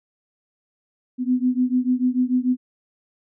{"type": "beating tone pair", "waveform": "sine", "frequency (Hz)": [248.9, 255.7], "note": ["B3", "C4"], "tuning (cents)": [14, -40], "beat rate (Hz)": 6.8, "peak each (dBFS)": [-20, -21], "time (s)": [1.18, 2.57], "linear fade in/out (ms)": 50, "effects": []}